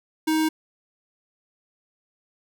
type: tone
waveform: square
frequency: 314.7 Hz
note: D#4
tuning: 20 cents sharp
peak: -20 dBFS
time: 0.27-0.49 s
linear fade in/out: 10 ms
effects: none